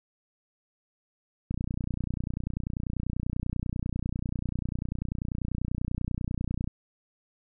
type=click train; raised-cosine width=5 ms; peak=-18 dBFS; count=157; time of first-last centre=1.51-6.676 s; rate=30.2 Hz; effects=none